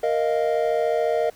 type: chord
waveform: triangle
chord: Bb suspended fourth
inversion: none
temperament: equal with one note detuned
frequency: 466.2 / 622.3 / 696.4 Hz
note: Bb4 / Eb5 / F5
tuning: 0 / 0 / -5 cents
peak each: -21 / -21 / -24 dBFS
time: 0.03-1.3 s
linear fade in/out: 5 ms
effects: pink hiss -52 dBFS RMS until 1.35 s